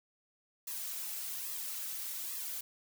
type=noise with flanger; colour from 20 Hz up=blue; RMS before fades=-40 dBFS; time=0.67-2.61 s; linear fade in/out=5 ms; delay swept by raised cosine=1.3 to 4.3 ms; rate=1.2 Hz; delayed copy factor=-0.95; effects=none